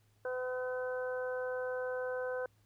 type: harmonic tone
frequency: 253.4 Hz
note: B3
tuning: 45 cents sharp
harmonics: 2 / 3 / 4 / 5 / 6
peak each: -35 / -48 / -48 / -52 / -43 dBFS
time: 0.25-2.46 s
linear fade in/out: 2 ms
effects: added 105 Hz sine -67 dBFS peak until 2.65 s + pink hiss -74 dBFS RMS until 2.65 s